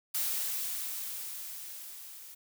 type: noise with level ramp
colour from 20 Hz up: blue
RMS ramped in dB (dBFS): -31 to -49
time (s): 0.14-2.35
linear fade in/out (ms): 10
effects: none